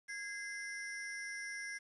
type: ring-modulated tone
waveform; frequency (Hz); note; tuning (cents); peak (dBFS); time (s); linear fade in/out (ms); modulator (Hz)
square; 1859; A#6; -5; -39; 0.08-1.79; 20; 212
effects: resampled to 24000 Hz + 11-bit